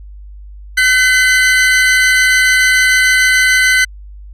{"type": "tone pair together", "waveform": "40% pulse", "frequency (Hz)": [1522.3, 2032], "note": ["F#6", "B6"], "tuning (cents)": [49, 49], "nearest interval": "perfect fourth", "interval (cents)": 500, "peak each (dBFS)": -10, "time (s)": [0.77, 3.85], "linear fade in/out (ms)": 10, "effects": ["added 50 Hz sine -30 dBFS peak until 4.33 s", "low-pass 10000 Hz 12 dB/octave"]}